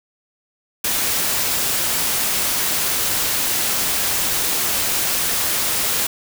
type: noise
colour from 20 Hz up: white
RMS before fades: -20 dBFS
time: 0.84-6.07 s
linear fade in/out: 5 ms
effects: none